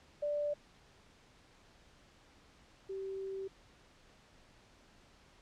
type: tone pair in turn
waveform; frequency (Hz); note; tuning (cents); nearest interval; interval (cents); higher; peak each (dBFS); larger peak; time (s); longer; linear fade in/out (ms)
sine; 587.3 / 386.5; D5 / G4; 0 / -24; perfect fifth; 724; first; -32 / -38; first; 0.22-0.54 / 2.89-3.48; second; 10
effects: pink hiss -63 dBFS RMS until 5.41 s + low-pass 6000 Hz 12 dB/octave